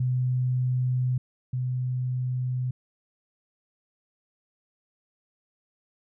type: tone pair in turn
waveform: sine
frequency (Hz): 126.6 / 126.6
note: B2 / B2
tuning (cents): +43 / +43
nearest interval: unison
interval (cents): 0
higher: neither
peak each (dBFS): -22 / -25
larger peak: first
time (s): 0-1.18 / 1.53-2.71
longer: neither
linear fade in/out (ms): 5
effects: none